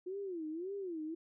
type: tone with vibrato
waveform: sine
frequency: 352.1 Hz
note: F4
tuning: 14 cents sharp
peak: -38 dBFS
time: 0.06-1.15 s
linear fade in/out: 10 ms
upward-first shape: sine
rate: 1.8 Hz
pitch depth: 230 cents each way
effects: none